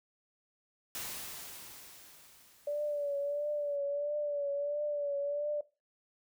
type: noise with exponential decay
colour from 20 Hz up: white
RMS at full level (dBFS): -39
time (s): 0.95-3.76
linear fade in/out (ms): 0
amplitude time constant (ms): 610
type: tone with vibrato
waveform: sine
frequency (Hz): 579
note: D5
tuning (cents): -25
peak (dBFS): -31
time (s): 2.67-5.61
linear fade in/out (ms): 5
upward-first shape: triangle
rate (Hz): 1.5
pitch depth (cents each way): 51
effects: noise-tail reverb RT60 0.3 s tail -19 dB re dry